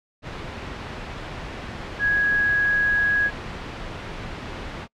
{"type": "tone in noise", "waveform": "sine", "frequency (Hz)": 1661.2, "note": "G#6", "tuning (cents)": 0, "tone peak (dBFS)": -17, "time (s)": [1.99, 3.31], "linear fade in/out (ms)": 50, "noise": "pink", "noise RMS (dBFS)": -33, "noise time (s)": [0.22, 4.88], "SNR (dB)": 13, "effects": ["noise-tail reverb RT60 0.1 s tail -26 dB re dry", "low-pass 3000 Hz 12 dB/octave"]}